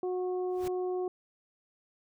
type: harmonic tone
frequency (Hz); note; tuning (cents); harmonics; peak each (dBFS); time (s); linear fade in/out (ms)
365.1; F#4; -23; 1 / 2 / 3; -30 / -40 / -50; 0.03-1.08; 2
type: noise with exponential growth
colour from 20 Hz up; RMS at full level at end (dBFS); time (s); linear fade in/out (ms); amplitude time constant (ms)
pink; -40; 0.49-0.68; 5; 40
effects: none